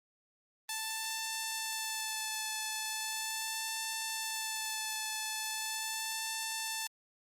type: tone with vibrato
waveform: 5% pulse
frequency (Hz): 879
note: A5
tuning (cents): -2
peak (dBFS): -23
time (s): 0.69-6.87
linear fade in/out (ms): 2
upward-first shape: sine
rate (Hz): 0.39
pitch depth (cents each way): 18
effects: Opus 24 kbps